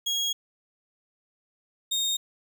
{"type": "tone pair in turn", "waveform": "30% pulse", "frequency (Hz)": [3297, 3697], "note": ["G#7", "A#7"], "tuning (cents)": [-13, -15], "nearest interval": "major second", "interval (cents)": 198, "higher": "second", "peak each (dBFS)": -22, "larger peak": "neither", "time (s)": [[0.06, 0.33], [1.91, 2.17]], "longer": "first", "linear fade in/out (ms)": 10, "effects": []}